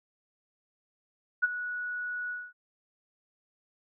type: tone with ADSR envelope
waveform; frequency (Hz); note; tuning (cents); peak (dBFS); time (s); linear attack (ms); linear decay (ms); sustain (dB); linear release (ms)
sine; 1467; F#6; -15; -19; 1.42-2.53; 19; 27; -13; 230
effects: none